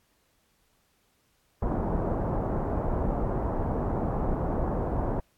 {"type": "low-pass noise", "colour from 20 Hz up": "pink", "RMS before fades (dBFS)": -28, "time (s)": [1.62, 5.2], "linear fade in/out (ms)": 2, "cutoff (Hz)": 940, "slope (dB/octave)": 24, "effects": ["pink hiss -69 dBFS RMS until 5.37 s", "AAC 64 kbps"]}